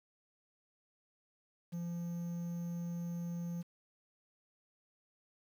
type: tone with quantisation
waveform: triangle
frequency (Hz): 171.8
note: F3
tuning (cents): -28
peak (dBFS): -35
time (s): 1.72-3.63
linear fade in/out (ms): 20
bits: 10
effects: none